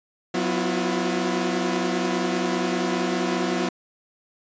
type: tone cluster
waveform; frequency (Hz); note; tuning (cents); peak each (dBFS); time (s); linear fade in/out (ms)
sawtooth; 183.9 / 250 / 332.5 / 357.6; F#3 / B3 / E4 / F4; -10 / +21 / +15 / +41; -24; 0.34-3.69; 5
effects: resampled to 16000 Hz